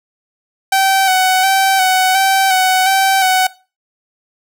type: tone with vibrato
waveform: sawtooth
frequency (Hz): 760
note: F#5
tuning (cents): +46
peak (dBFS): -6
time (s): 0.72-3.47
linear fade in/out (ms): 5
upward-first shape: square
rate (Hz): 1.4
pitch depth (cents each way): 29
effects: noise-tail reverb RT60 0.3 s tail -18 dB re dry